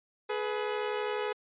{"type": "tone pair together", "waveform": "sawtooth", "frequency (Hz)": [422.2, 493.9], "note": ["G#4", "B4"], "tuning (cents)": [29, 0], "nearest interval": "minor third", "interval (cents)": 271, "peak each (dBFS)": [-28, -31], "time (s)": [0.29, 1.33], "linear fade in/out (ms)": 10, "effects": ["resampled to 8000 Hz"]}